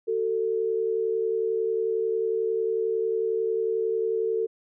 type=tone pair together; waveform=sine; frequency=376 / 447.1 Hz; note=F#4 / A4; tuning=+28 / +28 cents; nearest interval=minor third; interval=300 cents; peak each=-29 / -24 dBFS; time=0.07-4.47 s; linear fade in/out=20 ms; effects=none